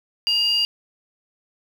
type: tone pair together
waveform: sine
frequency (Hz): 2839 / 4767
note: F7 / D8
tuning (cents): +28 / +25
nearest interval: major sixth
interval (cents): 897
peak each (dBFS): -19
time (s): 0.27-0.65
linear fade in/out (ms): 0
effects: tanh soft clip ceiling -11 dBFS + 7-bit